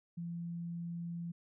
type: tone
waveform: sine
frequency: 170.4 Hz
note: F3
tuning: 42 cents flat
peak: -38 dBFS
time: 0.17-1.32 s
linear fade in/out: 10 ms
effects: none